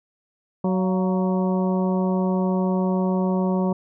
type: harmonic tone with a mistuned harmonic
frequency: 186.5 Hz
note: F#3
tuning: 14 cents sharp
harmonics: 1 / 2 / 3 / 4 / 5 / 6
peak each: -20 / -27 / -29 / -34 / -32 / -38 dBFS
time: 0.64-3.73 s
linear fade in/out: 5 ms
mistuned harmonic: 4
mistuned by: -79 cents
effects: none